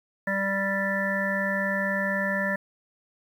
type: harmonic tone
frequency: 196 Hz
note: G3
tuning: in tune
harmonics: 1 / 3 / 5 / 7 / 9 / 10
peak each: -30 / -30 / -36 / -38 / -27 / -38 dBFS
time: 0.27-2.56 s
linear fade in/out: 5 ms
effects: 9-bit